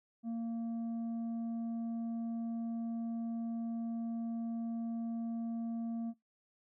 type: tone with tanh clipping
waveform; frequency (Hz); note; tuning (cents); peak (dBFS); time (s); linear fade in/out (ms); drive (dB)
triangle; 230; A#3; -23; -36; 0.23-6.14; 50; 9
effects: noise-tail reverb RT60 0.2 s tail -25 dB re dry